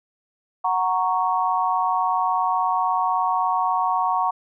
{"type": "chord", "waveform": "sine", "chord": "F# major", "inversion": "none", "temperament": "equal", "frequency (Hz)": [740, 932.3, 1108.7], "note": ["F#5", "A#5", "C#6"], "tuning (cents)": [0, 0, 0], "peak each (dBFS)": -23, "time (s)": [0.64, 4.31], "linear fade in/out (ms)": 10, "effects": []}